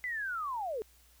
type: linear sweep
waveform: sine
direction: down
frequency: 2037 to 403.1 Hz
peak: -33 dBFS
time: 0.04-0.82 s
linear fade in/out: 0 ms
effects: added 60 Hz sine -63 dBFS peak until 1.2 s + white hiss -64 dBFS RMS until 1.2 s